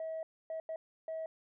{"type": "tone bursts at uneven times", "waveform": "sine", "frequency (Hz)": 643, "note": "E5", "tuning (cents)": -43, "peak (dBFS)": -35, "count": 4, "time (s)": [[0, 0.23], [0.5, 0.6], [0.69, 0.76], [1.08, 1.26]], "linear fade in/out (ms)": 2, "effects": ["tanh soft clip ceiling -34 dBFS"]}